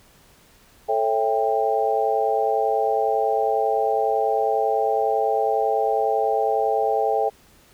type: chord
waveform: sine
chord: A dominant seventh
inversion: none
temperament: just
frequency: 440 / 550 / 660 / 792 Hz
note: A4 / C#5 / E5 / G5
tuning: 0 / -14 / +2 / +18 cents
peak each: -23 / -27 / -25 / -22 dBFS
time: 0.88-7.3 s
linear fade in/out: 20 ms
effects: pink hiss -54 dBFS RMS until 7.73 s